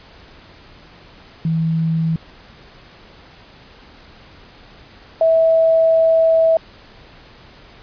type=tone pair in turn; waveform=sine; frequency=162.3 / 651.3 Hz; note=E3 / E5; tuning=-27 / -21 cents; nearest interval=2 octaves; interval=2406 cents; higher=second; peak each=-15 / -10 dBFS; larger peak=second; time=1.45-2.16 / 5.21-6.57 s; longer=second; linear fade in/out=2 ms; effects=pink hiss -44 dBFS RMS until 7.82 s + resampled to 11025 Hz